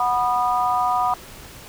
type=harmonic tone; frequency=245.5 Hz; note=B3; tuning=10 cents flat; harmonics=3 / 4 / 5; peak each=-21 / -22 / -23 dBFS; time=0-1.14 s; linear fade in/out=2 ms; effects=pink hiss -41 dBFS RMS until 1.68 s